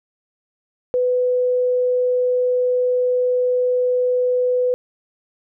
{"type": "tone", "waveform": "sine", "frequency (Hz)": 498.8, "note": "B4", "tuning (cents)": 17, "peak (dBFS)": -15, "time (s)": [0.94, 4.74], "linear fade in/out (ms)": 0, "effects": []}